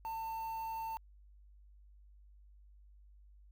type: tone with quantisation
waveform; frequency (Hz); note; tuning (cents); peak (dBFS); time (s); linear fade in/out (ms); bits
triangle; 897; A5; +33; -36; 0.05-0.97; 0; 9
effects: added 50 Hz sine -57 dBFS peak until 3.51 s